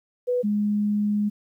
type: tone pair in turn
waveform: sine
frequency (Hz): 493.9 / 207.7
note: B4 / G#3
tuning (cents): 0 / 0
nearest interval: octave + minor third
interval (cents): 1500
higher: first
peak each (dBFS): -20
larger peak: neither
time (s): 0.27-0.43 / 0.43-1.3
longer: second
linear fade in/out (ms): 20
effects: 10-bit